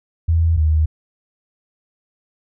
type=tone pair in turn; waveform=sine; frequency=82.41 / 77.95 Hz; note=E2 / D#2; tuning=0 / +4 cents; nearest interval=minor second; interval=96 cents; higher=first; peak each=-12 dBFS; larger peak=neither; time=0.28-0.57 / 0.57-0.86 s; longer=neither; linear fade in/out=10 ms; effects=none